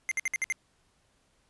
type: tone bursts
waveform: square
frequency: 2093 Hz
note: C7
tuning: in tune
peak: -27 dBFS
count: 6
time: 0.09-0.524 s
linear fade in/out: 0 ms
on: 24 ms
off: 58 ms
effects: pink hiss -69 dBFS RMS until 1.49 s + resampled to 24000 Hz